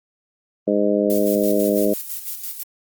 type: harmonic tone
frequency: 102.9 Hz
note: G#2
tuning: 16 cents flat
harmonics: 2 / 3 / 4 / 5 / 6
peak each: -22 / -22 / -22 / -22 / -22 dBFS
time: 0.67-1.94 s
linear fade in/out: 10 ms
type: noise with tremolo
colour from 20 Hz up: violet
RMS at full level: -28 dBFS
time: 1.1-2.63 s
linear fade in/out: 0 ms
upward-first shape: square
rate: 6 Hz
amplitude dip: 55%
effects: Opus 24 kbps